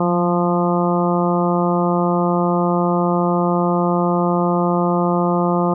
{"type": "harmonic tone with a mistuned harmonic", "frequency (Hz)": 174.61, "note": "F3", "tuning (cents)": 0, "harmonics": [1, 2, 3, 4, 5, 6, 7], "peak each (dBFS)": [-18, -21, -23, -24, -25, -26, -26], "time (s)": [0, 5.74], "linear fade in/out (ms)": 5, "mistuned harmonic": 1, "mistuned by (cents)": 25, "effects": []}